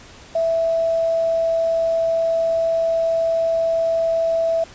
sine tone with quantisation, 659.3 Hz, E5, in tune, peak -16 dBFS, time 0.35-4.64 s, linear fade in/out 5 ms, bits 7, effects pink hiss -43 dBFS RMS until 4.74 s + resampled to 16000 Hz

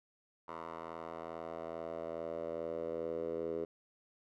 10% pulse tone with band-pass filter sweep, 82.41 Hz, E2, in tune, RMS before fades -41 dBFS, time 0.48-3.65 s, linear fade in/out 5 ms, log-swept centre 930 to 440 Hz, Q 4, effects none

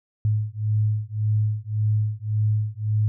sine beating tone pair, 106 / 107.8 Hz, G#2 / A2, +36 / -35 cents, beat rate 1.8 Hz, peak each -23 dBFS, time 0.25-3.08 s, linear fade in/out 0 ms, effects none

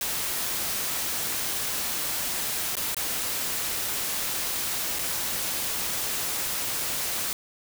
white noise with dropouts, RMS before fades -29 dBFS, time 0.01-7.33 s, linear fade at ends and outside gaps 1 ms, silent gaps 2.754-2.768 / 2.946-2.967 / 4.987-4.991 s, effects none

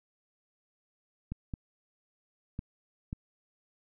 clicks, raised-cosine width 5 ms, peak -23 dBFS, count 4, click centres 1.32 / 1.538 / 2.591 / 3.129 s, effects none

